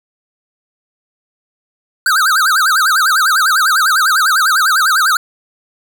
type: tone with vibrato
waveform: square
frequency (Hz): 1400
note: F6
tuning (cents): +4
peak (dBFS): -10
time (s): 2.06-5.17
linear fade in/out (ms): 2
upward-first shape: sine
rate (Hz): 10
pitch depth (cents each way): 230
effects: none